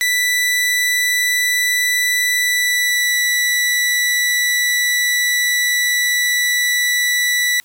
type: tone with pitch glide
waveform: sawtooth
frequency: 1975.5 to 1964.1 Hz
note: B6 to B6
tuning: 0 to -10 cents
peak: -11 dBFS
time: 0.01-7.6 s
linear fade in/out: 0 ms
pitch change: -10 cents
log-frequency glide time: 2.34-3.18 s
effects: white hiss -53 dBFS RMS until 7.64 s